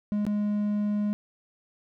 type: tone with dropouts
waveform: triangle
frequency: 207.7 Hz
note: G#3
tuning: in tune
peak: -22 dBFS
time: 0.12-1.13 s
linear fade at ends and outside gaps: 0 ms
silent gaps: 0.252-0.266 s
effects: none